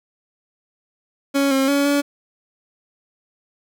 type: tone with pitch steps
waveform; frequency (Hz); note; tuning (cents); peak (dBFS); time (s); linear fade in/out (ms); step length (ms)
30% pulse; 278.1 / 268.5 / 282.2 / 285.5; C#4 / C4 / C#4 / D4; +6 / +45 / +31 / -49; -13; 1.34-2.02; 20; 170
effects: none